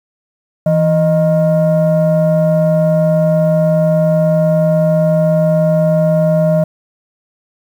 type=tone pair together; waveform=sine; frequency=164.3 / 619.4 Hz; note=E3 / D#5; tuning=-5 / -8 cents; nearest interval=octave + major seventh; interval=2297 cents; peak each=-10 dBFS; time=0.66-6.64 s; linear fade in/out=5 ms; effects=tanh soft clip ceiling -5 dBFS + 7-bit